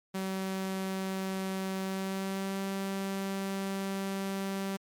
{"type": "tone with pitch glide", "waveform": "sawtooth", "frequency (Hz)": [190.7, 194.59], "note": ["G3", "G3"], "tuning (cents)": [-47, -12], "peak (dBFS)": -28, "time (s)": [0.14, 4.77], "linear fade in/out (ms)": 10, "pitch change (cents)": 35, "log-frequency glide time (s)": [1.81, 2.61], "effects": ["MP3 96 kbps"]}